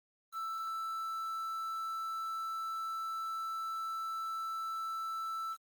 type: tone with quantisation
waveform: triangle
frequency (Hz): 1324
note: E6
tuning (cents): +7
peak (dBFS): -34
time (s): 0.32-5.57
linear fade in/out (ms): 50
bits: 9
effects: Opus 24 kbps